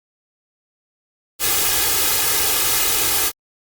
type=noise with comb filter; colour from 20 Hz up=white; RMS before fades=-18 dBFS; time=1.39-3.32 s; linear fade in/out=50 ms; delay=2.4 ms; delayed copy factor=+0.8; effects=Opus 48 kbps